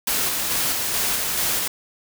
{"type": "noise with tremolo", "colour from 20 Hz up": "white", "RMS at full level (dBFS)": -22, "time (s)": [0.07, 1.68], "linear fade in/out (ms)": 5, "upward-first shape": "square", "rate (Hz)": 2.3, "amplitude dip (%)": 25, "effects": []}